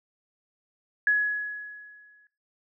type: tone with exponential decay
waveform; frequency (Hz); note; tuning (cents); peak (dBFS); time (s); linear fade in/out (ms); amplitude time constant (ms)
sine; 1684; G#6; +24; -17; 1.07-2.27; 2; 260
effects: noise-tail reverb RT60 0.3 s tail -19 dB re dry